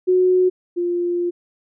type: tone pair in turn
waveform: sine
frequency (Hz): 367 / 349.8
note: F#4 / F4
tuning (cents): -14 / +3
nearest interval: minor second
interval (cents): 83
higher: first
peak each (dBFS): -12 / -18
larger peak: first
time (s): 0.07-0.5 / 0.76-1.31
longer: second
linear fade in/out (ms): 20
effects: none